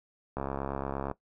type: click train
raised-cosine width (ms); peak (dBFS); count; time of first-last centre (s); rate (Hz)
1; -19; 52; 0.37-1.113; 68.6
effects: noise-tail reverb RT60 0.1 s tail -17 dB re dry